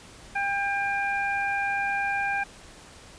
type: harmonic tone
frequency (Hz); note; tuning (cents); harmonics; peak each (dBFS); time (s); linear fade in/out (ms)
799; G5; +33; 1 / 2 / 3; -28 / -28 / -31; 0.35-2.44; 10
effects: pink hiss -48 dBFS RMS until 3.18 s + resampled to 22050 Hz